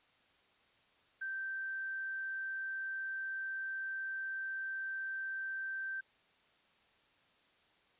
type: tone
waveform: sine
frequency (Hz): 1561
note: G6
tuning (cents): -8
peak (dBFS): -37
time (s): 1.21-6.01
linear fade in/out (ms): 10
effects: white hiss -69 dBFS RMS until 7.99 s + resampled to 8000 Hz